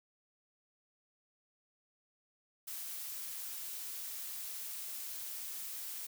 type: noise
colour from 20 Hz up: blue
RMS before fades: -43 dBFS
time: 2.67-6.07 s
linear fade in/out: 10 ms
effects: none